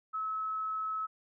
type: tone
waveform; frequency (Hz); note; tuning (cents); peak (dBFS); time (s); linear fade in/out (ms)
sine; 1293; E6; -34; -32; 0.13-1.07; 20
effects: none